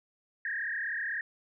sine tone with frequency modulation, 1750 Hz, A6, 10 cents flat, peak -31 dBFS, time 0.45-1.21 s, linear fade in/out 2 ms, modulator 36 Hz, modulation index 3.9, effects none

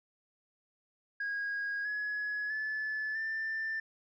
sine tone with pitch steps, 1641 / 1686.2 / 1732.6 / 1780.2 Hz, G#6 / G#6 / A6 / A6, -21 / +26 / -27 / +20 cents, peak -31 dBFS, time 1.2-3.8 s, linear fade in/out 5 ms, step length 650 ms, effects tanh soft clip ceiling -30 dBFS

